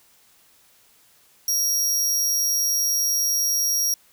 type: tone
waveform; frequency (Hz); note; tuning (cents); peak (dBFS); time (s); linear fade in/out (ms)
sawtooth; 5650; F8; +19; -17; 1.48-3.94; 2
effects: white hiss -57 dBFS RMS until 4.12 s